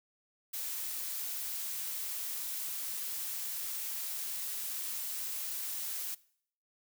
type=noise; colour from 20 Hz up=blue; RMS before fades=-38 dBFS; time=0.53-6.15 s; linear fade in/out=10 ms; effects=noise-tail reverb RT60 0.6 s tail -21 dB re dry